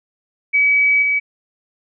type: tone with level steps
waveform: sine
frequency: 2279 Hz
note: C#7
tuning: 47 cents sharp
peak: -11 / -14 dBFS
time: 0.53-1.2 s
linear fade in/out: 20 ms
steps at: 1.02 s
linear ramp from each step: 5 ms
effects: none